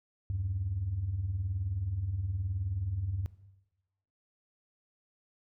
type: beating tone pair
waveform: sine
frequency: 77.78 / 96.78 Hz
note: D#2 / G2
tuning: 0 / -22 cents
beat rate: 19 Hz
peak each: -37 / -30 dBFS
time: 0.3-3.26 s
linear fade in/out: 0 ms
effects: noise-tail reverb RT60 1.0 s tail -18 dB re dry + tanh soft clip ceiling -24 dBFS